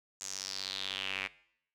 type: tone with band-pass filter sweep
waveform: square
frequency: 48.05 Hz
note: G1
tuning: 34 cents flat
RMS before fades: -39 dBFS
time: 0.2-1.28 s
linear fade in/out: 20 ms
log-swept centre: 6900 to 2300 Hz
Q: 4.3
effects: noise-tail reverb RT60 0.7 s tail -20 dB re dry